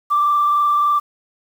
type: tone with frequency modulation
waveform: sine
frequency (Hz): 1174.7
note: D6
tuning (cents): 0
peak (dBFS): -12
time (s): 0.1-1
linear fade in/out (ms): 20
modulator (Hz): 23.4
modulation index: 0.67
effects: tanh soft clip ceiling -8 dBFS + 7-bit